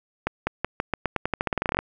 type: accelerating click train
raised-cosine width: 0.5 ms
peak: -8 dBFS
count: 20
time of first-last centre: 0.27-1.79 s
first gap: 200 ms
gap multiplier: 0.88
effects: none